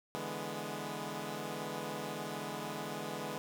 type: chord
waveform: 10% pulse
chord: E dominant seventh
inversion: third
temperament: equal with one note detuned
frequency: 146.41 / 164.81 / 207.7 / 246.9 Hz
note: D3 / E3 / G#3 / B3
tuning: -5 / 0 / 0 / 0 cents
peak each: -36 / -37 / -34 / -37 dBFS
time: 0.15-3.38 s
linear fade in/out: 0 ms
effects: none